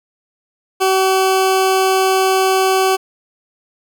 20% pulse tone, 380 Hz, F#4, 46 cents sharp, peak -7 dBFS, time 0.8-2.97 s, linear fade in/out 20 ms, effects none

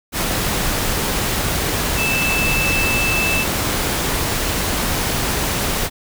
sine tone in noise, 2637 Hz, E7, in tune, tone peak -18 dBFS, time 1.96-3.46 s, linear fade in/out 50 ms, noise pink, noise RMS -20 dBFS, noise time 0.12-5.9 s, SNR -1 dB, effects none

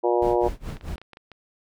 harmonic tone, 119.6 Hz, A#2, 45 cents sharp, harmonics 3 / 4 / 5 / 6 / 7 / 8, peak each -22 / -24 / -26 / -28 / -29 / -30 dBFS, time 0.03-0.49 s, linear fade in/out 20 ms
brown noise with tremolo, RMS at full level -30 dBFS, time 0.22-0.96 s, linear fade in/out 2 ms, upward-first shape sine, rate 4.7 Hz, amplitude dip 95%
clicks, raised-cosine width 0.3 ms, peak -28 dBFS, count 10, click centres 0.703 / 0.769 / 0.811 / 0.884 / 0.923 / 0.981 / 1.016 / 1.133 / 1.171 / 1.317 s
effects none

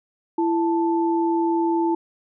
sine tone pair together, 334.5 / 880 Hz, E4 / A5, +25 / 0 cents, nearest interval octave + perfect fourth, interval 1675 cents, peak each -19 / -24 dBFS, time 0.38-1.95 s, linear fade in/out 5 ms, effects none

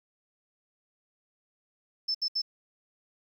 sine tone bursts, 5274 Hz, E8, in tune, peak -26 dBFS, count 3, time 2.08-2.419 s, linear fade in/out 10 ms, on 67 ms, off 69 ms, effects 10-bit

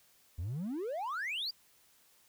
triangle exponential sweep, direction up, 75.8 to 4947 Hz, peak -32 dBFS, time 0.38-1.51 s, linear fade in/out 10 ms, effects tanh soft clip ceiling -29 dBFS + white hiss -66 dBFS RMS until 2.28 s

